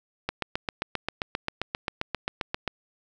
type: click train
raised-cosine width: 0.3 ms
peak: -11 dBFS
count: 19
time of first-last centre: 0.29-2.677 s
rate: 7.54 Hz
effects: none